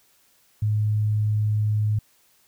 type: tone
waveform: sine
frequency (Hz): 106.3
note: G#2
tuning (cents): +41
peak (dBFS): -19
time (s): 0.62-1.99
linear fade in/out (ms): 5
effects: white hiss -61 dBFS RMS until 2.47 s